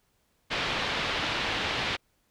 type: low-pass noise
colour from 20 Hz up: white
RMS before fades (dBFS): -30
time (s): 0.5-1.97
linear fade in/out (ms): 20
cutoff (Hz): 3700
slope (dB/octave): 24
effects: pink hiss -71 dBFS RMS until 2.3 s